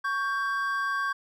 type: tone pair together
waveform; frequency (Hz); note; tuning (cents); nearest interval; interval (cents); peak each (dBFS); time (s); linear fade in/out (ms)
triangle; 1117.9 / 1581; C#6 / G6; +14 / +14; tritone; 600; -27; 0.04-1.13; 10
effects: none